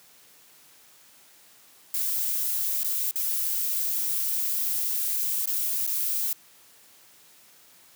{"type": "noise with dropouts", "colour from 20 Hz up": "violet", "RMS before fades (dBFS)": -27, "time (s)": [1.94, 6.33], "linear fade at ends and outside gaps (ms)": 2, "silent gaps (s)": [[2.834, 2.844], [3.111, 3.157], [5.458, 5.473], [5.867, 5.874]], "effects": ["white hiss -55 dBFS RMS until 7.95 s", "high-pass 100 Hz 12 dB/octave"]}